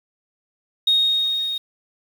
sine tone with level ramp, 3728 Hz, A#7, 1 cent flat, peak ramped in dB -12 to -23 dBFS, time 0.87-1.58 s, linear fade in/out 5 ms, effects tanh soft clip ceiling -9 dBFS + 7-bit

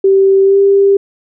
sine tone with pitch glide, 388.4 to 396.1 Hz, G4 to G4, -16 to +18 cents, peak -5 dBFS, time 0.04-0.97 s, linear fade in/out 5 ms, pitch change +34 cents, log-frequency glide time 0.43-0.58 s, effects none

